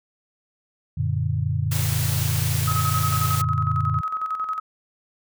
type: chord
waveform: sine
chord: Gb augmented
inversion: none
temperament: equal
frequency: 92.5 / 116.54 / 146.83 Hz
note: Gb2 / Bb2 / D3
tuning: 0 / 0 / 0 cents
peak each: -25 dBFS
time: 0.97-4.01 s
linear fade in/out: 10 ms
type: noise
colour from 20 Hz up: white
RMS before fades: -29 dBFS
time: 1.71-3.42 s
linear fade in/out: 10 ms
type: tone with tremolo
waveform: sine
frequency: 1274 Hz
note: D#6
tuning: 41 cents sharp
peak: -22 dBFS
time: 2.67-4.6 s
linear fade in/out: 10 ms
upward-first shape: square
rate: 11 Hz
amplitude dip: 55%
effects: none